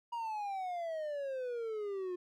triangle exponential sweep, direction down, 956 to 354.5 Hz, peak -34 dBFS, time 0.12-2.16 s, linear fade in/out 10 ms, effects none

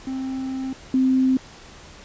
triangle / sine tone pair in turn, 263.5 / 260.6 Hz, C4 / C4, +12 / -7 cents, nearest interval unison, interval 19 cents, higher first, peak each -23 / -15 dBFS, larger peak second, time 0.07-0.73 / 0.94-1.37 s, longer first, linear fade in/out 2 ms, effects pink hiss -44 dBFS RMS until 2.04 s + resampled to 16000 Hz

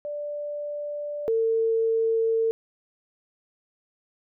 sine tone pair in turn, 587.3 / 451.1 Hz, D5 / A4, 0 / +43 cents, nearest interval perfect fourth, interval 457 cents, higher first, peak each -29 / -20 dBFS, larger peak second, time 0.05-1.28 / 1.28-2.51 s, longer neither, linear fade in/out 0 ms, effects none

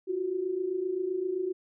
sine tone pair together, 346.1 / 373.8 Hz, F4 / F#4, -16 / +18 cents, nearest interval minor second, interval 134 cents, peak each -34 / -29 dBFS, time 0.07-1.53 s, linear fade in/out 20 ms, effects none

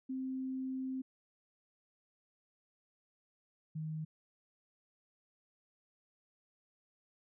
sine tone pair in turn, 261.6 / 156.58 Hz, C4 / D#3, 0 / +11 cents, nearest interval major sixth, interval 889 cents, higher first, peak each -36 / -37 dBFS, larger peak first, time 0.09-1.02 / 3.75-4.05 s, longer first, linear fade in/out 10 ms, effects none

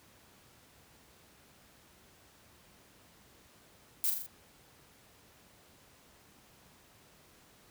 violet noise with echo, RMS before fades -30 dBFS, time 4.04-4.1 s, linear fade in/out 0 ms, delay 41 ms, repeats 4, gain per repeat -4 dB, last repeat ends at 4.264 s, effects pink hiss -61 dBFS RMS until 7.7 s + high-pass 60 Hz 12 dB/octave

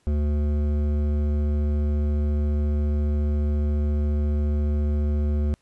sine tone with hard clipping, 73.8 Hz, D2, 9 cents sharp, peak -22 dBFS, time 0.07-5.54 s, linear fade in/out 0 ms, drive 12 dB, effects pink hiss -66 dBFS RMS until 5.61 s + resampled to 24000 Hz

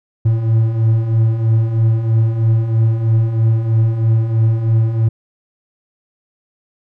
triangle beating tone pair, 110 / 113.1 Hz, A2 / A2, 0 / +48 cents, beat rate 3.1 Hz, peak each -17 / -10 dBFS, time 0.25-5.09 s, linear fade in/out 10 ms, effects none

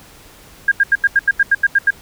sine tone bursts, 1617 Hz, G#6, 47 cents flat, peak -8 dBFS, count 11, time 0.68-1.906 s, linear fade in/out 5 ms, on 36 ms, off 83 ms, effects pink hiss -43 dBFS RMS until 2.01 s

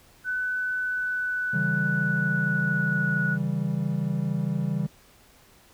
sine tone with pitch glide, 1501 to 1465.9 Hz, F#6 to F#6, +24 to -17 cents, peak -25 dBFS, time 0.24-3.38 s, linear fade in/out 50 ms, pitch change -41 cents, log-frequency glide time 0.71-3.19 s
triangle chord, C# diminished, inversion none, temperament equal with one note detuned, 138.59 / 163.01 / 196 Hz, C#3 / E3 / G3, 0 / -19 / 0 cents, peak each -27 / -26 / -27 dBFS, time 1.53-4.87 s, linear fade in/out 10 ms
effects pink hiss -56 dBFS RMS until 5.73 s

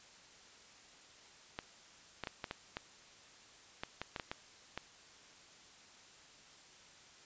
clicks, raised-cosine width 0.3 ms, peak -23 dBFS, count 12, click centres 1.589 / 2.237 / 2.272 / 2.442 / 2.511 / 2.769 / 3.835 / 4.016 / 4.162 / 4.198 / 4.315 / 4.776 s, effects white hiss -59 dBFS RMS until 7.25 s + resampled to 16000 Hz

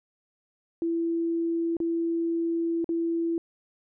sine tone with dropouts, 333.9 Hz, E4, 22 cents sharp, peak -24 dBFS, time 0.82-3.38 s, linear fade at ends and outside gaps 1 ms, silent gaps 1.768-1.802 / 2.844-2.891 s, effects none

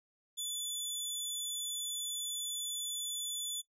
20% pulse tone, 3470 Hz, A7, 25 cents flat, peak -30 dBFS, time 0.37-3.62 s, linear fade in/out 20 ms, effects noise-tail reverb RT60 0.1 s tail -19 dB re dry

